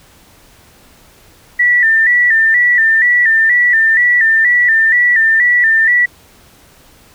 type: tone with vibrato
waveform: sine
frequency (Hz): 1869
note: A#6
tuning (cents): +4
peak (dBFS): -7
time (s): 1.59-6.06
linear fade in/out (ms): 10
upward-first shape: square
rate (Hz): 2.1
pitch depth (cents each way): 72
effects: pink hiss -45 dBFS RMS until 7.14 s